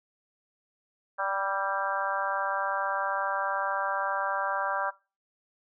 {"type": "harmonic tone with a mistuned harmonic", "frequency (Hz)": 195.3, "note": "G3", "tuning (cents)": -6, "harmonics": [3, 4, 5, 6, 7, 8], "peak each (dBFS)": [-34, -34, -34, -34, -34, -34], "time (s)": [1.18, 4.91], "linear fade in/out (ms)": 20, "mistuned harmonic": 8, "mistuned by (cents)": 20, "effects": ["noise-tail reverb RT60 0.3 s tail -20 dB re dry"]}